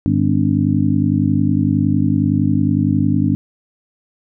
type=harmonic tone with a mistuned harmonic; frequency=50.9 Hz; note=G#1; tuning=34 cents flat; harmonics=2 / 3 / 4 / 5 / 6; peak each=-19 / -19 / -19 / -19 / -19 dBFS; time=0.06-3.35 s; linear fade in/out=0 ms; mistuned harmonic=6; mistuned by=-77 cents; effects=none